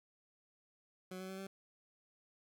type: tone with pitch steps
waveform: 20% pulse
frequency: 185 / 187.8 / 190.64 / 193.53 Hz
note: F#3 / F#3 / G3 / G3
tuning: 0 / +26 / -48 / -22 cents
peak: -39 dBFS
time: 1.11-1.47 s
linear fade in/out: 5 ms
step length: 90 ms
effects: none